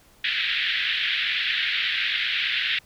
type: band-pass noise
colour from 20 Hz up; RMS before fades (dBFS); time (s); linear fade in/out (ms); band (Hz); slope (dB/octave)
white; -25; 0.24-2.79; 5; 1600 to 3700; 48
effects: pink hiss -56 dBFS RMS until 2.85 s